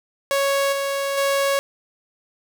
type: tone with level steps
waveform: sawtooth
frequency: 554.4 Hz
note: C#5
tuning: in tune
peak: -14 / -18 / -14 dBFS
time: 0.31-1.59 s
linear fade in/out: 0 ms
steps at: 0.72 / 1.17 s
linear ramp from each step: 10 ms
effects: 9-bit